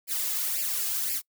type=noise with flanger; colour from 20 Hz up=blue; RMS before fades=-29 dBFS; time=0.07-1.22 s; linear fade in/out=50 ms; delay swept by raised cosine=0.4 to 2.4 ms; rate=1.9 Hz; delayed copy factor=+0.8; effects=noise-tail reverb RT60 0.1 s tail -25 dB re dry